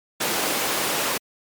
pink high-pass noise, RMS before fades -24 dBFS, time 0.2-1.18 s, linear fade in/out 10 ms, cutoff 300 Hz, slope 12 dB/octave, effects MP3 96 kbps

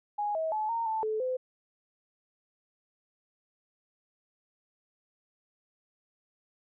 sine tone with pitch steps, 829 / 641 / 860 / 921 / 881 / 434.1 / 511 Hz, G#5 / E5 / A5 / A#5 / A5 / A4 / C5, -3 / -49 / -40 / -21 / +2 / -23 / -41 cents, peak -28 dBFS, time 0.18-1.37 s, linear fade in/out 10 ms, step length 170 ms, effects none

